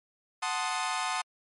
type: chord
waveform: sawtooth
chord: F# diminished seventh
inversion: none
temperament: equal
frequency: 740 / 880 / 1046.5 / 1244.5 Hz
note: F#5 / A5 / C6 / Eb6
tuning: 0 / 0 / 0 / 0 cents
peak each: -31 dBFS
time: 0.42-1.22 s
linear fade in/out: 10 ms
effects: MP3 48 kbps